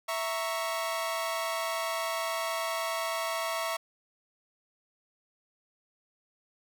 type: chord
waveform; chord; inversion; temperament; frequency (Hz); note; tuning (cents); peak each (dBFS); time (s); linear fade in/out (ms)
sawtooth; A# diminished; second; equal; 659.3 / 932.3 / 1108.7; E5 / A#5 / C#6; 0 / 0 / 0; -29 / -34 / -31; 0.08-3.77; 10
effects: none